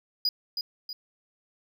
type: tone with echo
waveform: triangle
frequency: 4917 Hz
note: D#8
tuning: 21 cents flat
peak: -21 dBFS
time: 0.25-0.29 s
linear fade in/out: 2 ms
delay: 320 ms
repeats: 2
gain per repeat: -6 dB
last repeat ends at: 0.93 s
effects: none